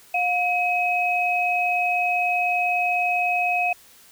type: tone pair together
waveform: sine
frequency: 714 / 2544 Hz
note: F5 / D#7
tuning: +38 / +38 cents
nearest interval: octave + minor seventh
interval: 2200 cents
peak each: -22 dBFS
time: 0.14-3.73 s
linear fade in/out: 5 ms
effects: white hiss -51 dBFS RMS until 4.11 s